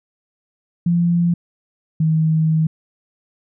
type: tone pair in turn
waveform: sine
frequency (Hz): 172.1 / 158.64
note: F3 / D#3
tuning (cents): -25 / +34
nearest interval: minor second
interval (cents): 141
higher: first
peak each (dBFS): -13 / -13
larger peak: neither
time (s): 0.86-1.34 / 2-2.67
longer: second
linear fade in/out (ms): 5
effects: none